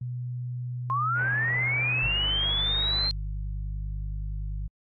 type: tone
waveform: sine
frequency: 123.47 Hz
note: B2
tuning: in tune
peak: -30 dBFS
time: 0.01-2.09 s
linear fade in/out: 5 ms
type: linear sweep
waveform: sine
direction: up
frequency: 1046.5 to 4197 Hz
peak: -24 dBFS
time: 0.9-3.11 s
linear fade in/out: 0 ms
type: low-pass noise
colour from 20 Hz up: white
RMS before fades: -40 dBFS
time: 1.14-3.11 s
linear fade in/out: 50 ms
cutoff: 2200 Hz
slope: 48 dB/octave
type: harmonic tone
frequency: 50.4 Hz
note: G1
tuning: 49 cents sharp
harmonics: 1 / 2 / 3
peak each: -30 / -38 / -41 dBFS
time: 2.02-4.68 s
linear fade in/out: 10 ms
effects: AAC 64 kbps